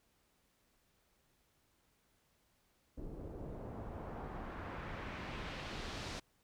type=noise with low-pass filter sweep; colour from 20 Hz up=pink; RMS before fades=-45 dBFS; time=2.97-6.2 s; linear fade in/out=10 ms; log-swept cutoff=360 to 5700 Hz; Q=1.1; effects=pink hiss -75 dBFS RMS until 6.43 s